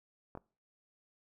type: clicks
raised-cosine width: 1 ms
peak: -30 dBFS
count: 2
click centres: 0.352 / 0.374 s
effects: noise-tail reverb RT60 0.4 s tail -24 dB re dry